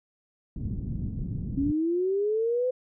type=low-pass noise; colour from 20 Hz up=white; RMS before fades=-32 dBFS; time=0.56-1.72 s; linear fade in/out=2 ms; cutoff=200 Hz; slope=24 dB/octave
type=linear sweep; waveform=sine; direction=up; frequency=269.2 to 513 Hz; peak=-23 dBFS; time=1.57-2.71 s; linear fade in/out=10 ms
effects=none